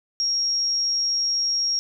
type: tone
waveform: sine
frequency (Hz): 5588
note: F8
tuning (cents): 0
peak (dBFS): -20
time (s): 0.2-1.79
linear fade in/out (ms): 0
effects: none